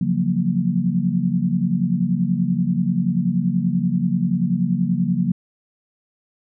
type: chord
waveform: sine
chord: Gb major seventh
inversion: second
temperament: equal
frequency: 138.59 / 174.61 / 185 / 233.1 Hz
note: Db3 / F3 / Gb3 / Bb3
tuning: 0 / 0 / 0 / 0 cents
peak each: -26 / -21 / -21 / -24 dBFS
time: 0.01-5.32 s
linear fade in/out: 5 ms
effects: none